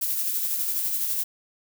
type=noise with tremolo; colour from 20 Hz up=violet; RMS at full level=-25 dBFS; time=0.01-1.24 s; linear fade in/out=10 ms; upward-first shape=sine; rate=12 Hz; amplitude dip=35%; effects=none